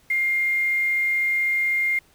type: tone with quantisation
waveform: sine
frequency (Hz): 2116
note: C7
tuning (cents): +19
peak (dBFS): -19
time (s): 0.1-1.99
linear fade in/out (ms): 5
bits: 7
effects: pink hiss -58 dBFS RMS until 2.14 s